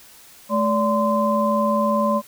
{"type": "tone cluster", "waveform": "sine", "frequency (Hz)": [215.8, 576, 1033], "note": ["A3", "D5", "C6"], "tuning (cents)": [-33, -34, -22], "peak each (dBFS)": -21, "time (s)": [0.49, 2.22], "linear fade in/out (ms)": 50, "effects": ["white hiss -47 dBFS RMS until 2.27 s"]}